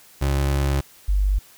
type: tone pair in turn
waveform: 30% pulse / sine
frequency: 69.3 / 49 Hz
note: C#2 / G1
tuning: 0 / 0 cents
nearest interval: tritone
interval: 600 cents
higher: first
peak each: -16 dBFS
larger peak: neither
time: 0.21-0.81 / 1.08-1.39 s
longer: first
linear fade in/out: 10 ms
effects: white hiss -50 dBFS RMS until 1.57 s